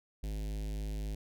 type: tone with notch filter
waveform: square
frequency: 51.91 Hz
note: G#1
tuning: in tune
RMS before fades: -37 dBFS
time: 0.23-1.15 s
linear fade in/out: 5 ms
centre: 1200 Hz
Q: 0.52
effects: none